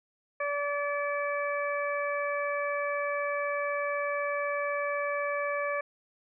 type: harmonic tone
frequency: 576 Hz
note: D5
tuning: 34 cents flat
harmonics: 1 / 2 / 3 / 4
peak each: -31 / -34 / -36 / -37 dBFS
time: 0.4-5.81 s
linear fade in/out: 5 ms
effects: none